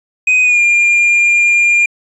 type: tone with pitch glide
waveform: triangle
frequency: 2504 to 2403 Hz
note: D#7 to D7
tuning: +10 to +39 cents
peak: -6 dBFS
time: 0.27-1.86 s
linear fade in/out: 5 ms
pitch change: -71 cents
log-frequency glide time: 0.43-0.6 s
effects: resampled to 22050 Hz + 8-bit